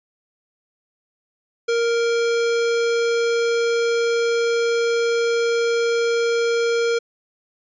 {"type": "tone", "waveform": "square", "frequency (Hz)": 466.2, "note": "A#4", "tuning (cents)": 0, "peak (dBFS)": -18, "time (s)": [1.68, 6.99], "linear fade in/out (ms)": 10, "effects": ["resampled to 16000 Hz"]}